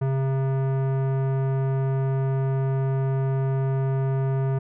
sine tone with tanh clipping, 134.2 Hz, C3, 44 cents sharp, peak -23 dBFS, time 0.01-4.59 s, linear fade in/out 10 ms, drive 17 dB, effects none

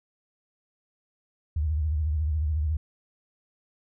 sine tone with vibrato, 76.6 Hz, D#2, 27 cents flat, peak -23 dBFS, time 1.56-2.77 s, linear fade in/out 5 ms, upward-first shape triangle, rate 14 Hz, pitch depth 140 cents each way, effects none

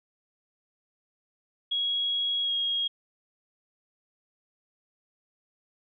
sine tone with pitch glide, 3316 to 3274 Hz, G#7 to G#7, -3 to -25 cents, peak -25 dBFS, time 1.71-2.88 s, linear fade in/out 10 ms, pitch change -22 cents, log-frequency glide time 2.43-2.52 s, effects none

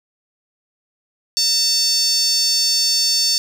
5% pulse tone with high-pass filter, 900 Hz, A5, 39 cents sharp, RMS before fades -17 dBFS, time 1.37-3.38 s, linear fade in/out 0 ms, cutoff 4800 Hz, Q 5.5, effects none

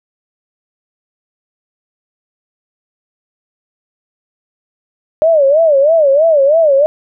sine tone with vibrato, 600 Hz, D5, 37 cents sharp, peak -6 dBFS, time 5.22-6.86 s, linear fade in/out 0 ms, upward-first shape sine, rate 3.1 Hz, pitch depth 180 cents each way, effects none

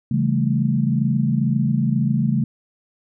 sine chord, A dominant seventh, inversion first, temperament just, 137.5 / 165 / 198 / 220 Hz, C#3 / E3 / G3 / A3, -14 / +2 / +18 / 0 cents, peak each -20 / -24 / -24 / -21 dBFS, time 0.11-2.44 s, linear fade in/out 5 ms, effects none

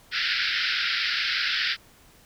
pink band-pass noise, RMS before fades -26 dBFS, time 0.11-1.77 s, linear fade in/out 50 ms, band 1400 to 5200 Hz, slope 96 dB/octave, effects pink hiss -55 dBFS RMS until 2.25 s

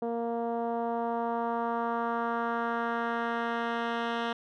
10% pulse tone with low-pass filter sweep, 233.1 Hz, A#3, in tune, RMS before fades -31 dBFS, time 0.02-4.33 s, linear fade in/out 5 ms, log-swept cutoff 560 to 2800 Hz, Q 1.6, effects none

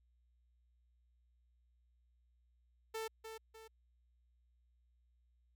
sawtooth tone with echo, 444.2 Hz, A4, 16 cents sharp, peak -36 dBFS, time 2.94-3.08 s, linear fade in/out 10 ms, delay 300 ms, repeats 2, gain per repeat -7 dB, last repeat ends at 3.68 s, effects added 60 Hz sine -70 dBFS peak until 5.55 s

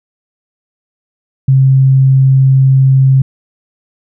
sine tone, 133.5 Hz, C3, 35 cents sharp, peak -4 dBFS, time 1.48-3.22 s, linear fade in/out 5 ms, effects none

